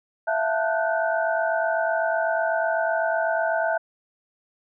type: tone cluster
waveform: sine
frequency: 659 / 707 / 882 / 1468 / 1540 Hz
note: E5 / F5 / A5 / F#6 / G6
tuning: -1 / +21 / +4 / -14 / -31 cents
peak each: -23 / -31 / -29 / -29 / -30 dBFS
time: 0.27-3.78 s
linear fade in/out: 10 ms
effects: none